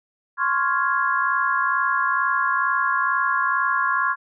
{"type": "chord", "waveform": "sine", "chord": "Db major seventh", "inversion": "third", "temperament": "equal", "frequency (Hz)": [1046.5, 1108.7, 1396.9, 1661.2], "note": ["C6", "Db6", "F6", "Ab6"], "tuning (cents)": [0, 0, 0, 0], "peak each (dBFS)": -24, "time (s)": [0.37, 4.16], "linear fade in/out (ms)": 50, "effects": []}